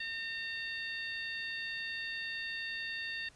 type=harmonic tone; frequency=911 Hz; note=A#5; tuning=40 cents flat; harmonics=2 / 3 / 4 / 5; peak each=-39 / -43 / -45 / -47 dBFS; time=0-3.29 s; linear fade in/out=5 ms; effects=pink hiss -62 dBFS RMS until 3.35 s + resampled to 22050 Hz